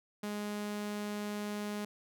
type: tone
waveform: sawtooth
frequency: 207.7 Hz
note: G#3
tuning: in tune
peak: -32 dBFS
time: 0.23-1.85 s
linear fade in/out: 5 ms
effects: none